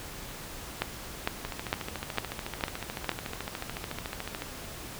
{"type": "two click trains", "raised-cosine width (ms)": 0.3, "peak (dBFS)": [-18, -10], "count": [42, 6], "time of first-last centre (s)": [[1.45, 4.421], [0.82, 3.093]], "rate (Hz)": [13.8, 2.2], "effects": ["pink hiss -42 dBFS RMS until 4.99 s"]}